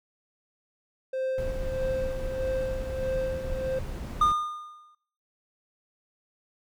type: tone with tremolo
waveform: triangle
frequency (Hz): 523.3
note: C5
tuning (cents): 0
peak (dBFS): -24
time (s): 1.13-3.79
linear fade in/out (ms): 5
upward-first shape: sine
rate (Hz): 1.6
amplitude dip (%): 60
type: noise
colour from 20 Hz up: brown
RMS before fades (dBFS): -34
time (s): 1.38-4.32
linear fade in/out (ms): 2
type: tone with exponential decay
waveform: triangle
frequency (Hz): 1217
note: D#6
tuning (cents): -39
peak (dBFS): -15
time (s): 4.21-4.95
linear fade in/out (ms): 5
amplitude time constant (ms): 160
effects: noise-tail reverb RT60 0.7 s tail -20 dB re dry